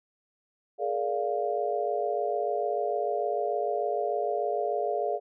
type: chord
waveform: sine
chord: Bb dominant seventh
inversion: third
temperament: just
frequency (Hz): 419.5 / 466.2 / 582.7 / 699.2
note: Ab4 / Bb4 / D5 / F5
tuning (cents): +17 / 0 / -14 / +2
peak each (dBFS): -31 / -34 / -32 / -30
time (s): 0.78-5.2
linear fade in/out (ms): 50
effects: none